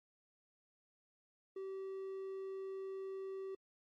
triangle tone, 385 Hz, G4, 31 cents flat, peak -40 dBFS, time 1.56-3.55 s, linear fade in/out 5 ms, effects AAC 48 kbps

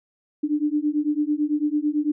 sine beating tone pair, 293.7 / 302.7 Hz, D4 / D#4, 0 / -48 cents, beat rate 9 Hz, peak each -23 dBFS, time 0.43-2.12 s, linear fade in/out 10 ms, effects none

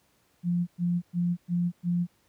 sine tone bursts, 174.61 Hz, F3, in tune, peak -23 dBFS, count 5, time 0.43-2.07 s, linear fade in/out 50 ms, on 240 ms, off 110 ms, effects pink hiss -67 dBFS RMS until 2.28 s + high-pass 60 Hz 12 dB/octave

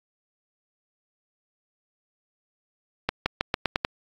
accelerating click train, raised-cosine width 0.3 ms, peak -6 dBFS, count 7, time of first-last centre 3.09-3.849 s, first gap 170 ms, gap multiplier 0.88, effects AAC 64 kbps

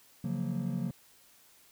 triangle chord, Gb major seventh, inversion second, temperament just, 138.75 / 173.43 / 185 / 231.2 Hz, Db3 / F3 / Gb3 / Bb3, +2 / -12 / 0 / -14 cents, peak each -34 dBFS, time 0.24-0.91 s, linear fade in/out 5 ms, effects tanh soft clip ceiling -21 dBFS + white hiss -61 dBFS RMS until 1.71 s

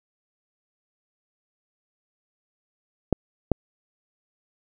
clicks, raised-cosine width 2 ms, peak -5 dBFS, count 2, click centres 3.127 / 3.517 s, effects none

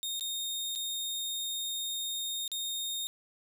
sawtooth tone with dropouts, 3688 Hz, A#7, 19 cents flat, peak -30 dBFS, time 0.03-3.07 s, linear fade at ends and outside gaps 0 ms, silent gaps 0.196-0.209 / 0.752-0.758 / 2.478-2.517 s, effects none

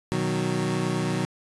25% pulse chord, B major, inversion none, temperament equal, 123.47 / 155.56 / 185 Hz, B2 / D#3 / F#3, 0 / 0 / 0 cents, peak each -26 / -25 / -24 dBFS, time 0.12-1.25 s, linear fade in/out 0 ms, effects resampled to 24000 Hz

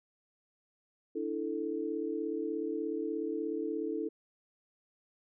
sine chord, D suspended second, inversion none, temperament just, 293.7 / 330.4 / 440.5 Hz, D4 / E4 / A4, 0 / +4 / +2 cents, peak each -38 / -36 / -36 dBFS, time 1.15-4.09 s, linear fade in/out 10 ms, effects none

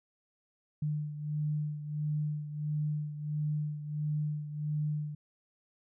sine beating tone pair, 150 / 151.5 Hz, D3 / D#3, +37 / -46 cents, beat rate 1.5 Hz, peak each -32 / -38 dBFS, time 0.82-5.15 s, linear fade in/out 5 ms, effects none

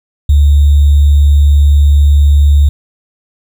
sine tone with sample-and-hold, 72.2 Hz, D2, 29 cents flat, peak -3 dBFS, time 0.29-2.69 s, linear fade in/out 5 ms, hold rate 3675 Hz, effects none

